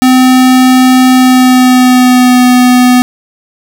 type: tone with pitch glide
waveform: square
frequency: 256.2 to 249.3 Hz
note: C4 to B3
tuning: -36 to +16 cents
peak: -3 dBFS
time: 0.02-3.02 s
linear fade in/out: 0 ms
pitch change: -48 cents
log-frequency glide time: 1.13-2.45 s
effects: none